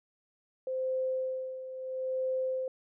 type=tone with tremolo; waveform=sine; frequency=519 Hz; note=C5; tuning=14 cents flat; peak=-28 dBFS; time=0.67-2.68 s; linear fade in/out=2 ms; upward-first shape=sine; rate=0.75 Hz; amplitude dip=70%; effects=none